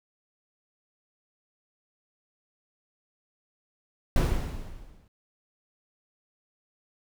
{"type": "noise with exponential decay", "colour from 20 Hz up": "brown", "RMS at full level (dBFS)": -18, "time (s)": [4.16, 5.08], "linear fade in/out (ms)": 2, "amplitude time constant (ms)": 200, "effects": []}